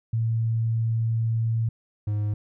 sine / triangle tone pair in turn, 113.6 / 104.58 Hz, A#2 / G#2, -44 / +13 cents, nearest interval minor second, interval 143 cents, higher first, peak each -21 dBFS, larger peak neither, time 0.13-1.69 / 2.07-2.34 s, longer first, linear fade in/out 5 ms, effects none

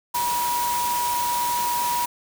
sine tone in noise, 965 Hz, B5, 40 cents flat, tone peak -22 dBFS, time 0.14-2.06 s, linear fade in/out 10 ms, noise white, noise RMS -29 dBFS, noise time 0.14-2.06 s, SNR +4 dB, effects none

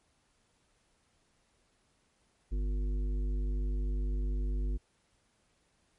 harmonic tone, 50 Hz, G1, 35 cents sharp, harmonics 1 / 3 / 5 / 7 / 9, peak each -29 / -47 / -46 / -49 / -57 dBFS, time 2.51-4.78 s, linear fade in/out 20 ms, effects pink hiss -72 dBFS RMS until 5.98 s + MP3 48 kbps

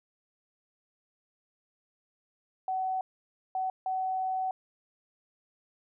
sine tone bursts at uneven times, 753 Hz, F#5, 30 cents sharp, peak -28 dBFS, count 3, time 2.68-3.01 / 3.55-3.7 / 3.86-4.51 s, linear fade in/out 2 ms, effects none

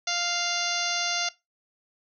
harmonic tone with a mistuned harmonic, 698 Hz, F5, 1 cent flat, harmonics 1 / 2 / 3 / 4 / 5 / 6 / 7 / 8 / 9, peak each -34 / -34 / -34 / -34 / -34 / -34 / -34 / -34 / -34 dBFS, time 0.07-1.29 s, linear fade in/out 5 ms, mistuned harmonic 7, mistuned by -43 cents, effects noise-tail reverb RT60 0.2 s tail -19 dB re dry

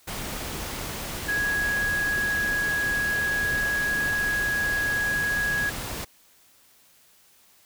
sine tone in noise, 1662 Hz, G#6, 1 cent sharp, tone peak -23 dBFS, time 1.28-5.7 s, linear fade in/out 10 ms, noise pink, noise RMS -33 dBFS, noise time 0.07-6.05 s, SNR +7 dB, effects white hiss -58 dBFS RMS until 7.65 s

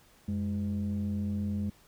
sine tone pair together, 91.63 / 205.7 Hz, F#2 / G#3, -16 / -16 cents, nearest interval octave + major second, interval 1400 cents, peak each -31 / -29 dBFS, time 0.28-1.7 s, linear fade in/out 5 ms, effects tanh soft clip ceiling -26 dBFS + pink hiss -61 dBFS RMS until 1.87 s

